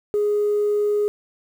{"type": "tone", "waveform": "sine", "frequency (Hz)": 415.3, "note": "G#4", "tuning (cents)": 0, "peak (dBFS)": -16, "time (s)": [0.14, 1.08], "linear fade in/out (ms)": 0, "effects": ["tanh soft clip ceiling -14 dBFS", "8-bit"]}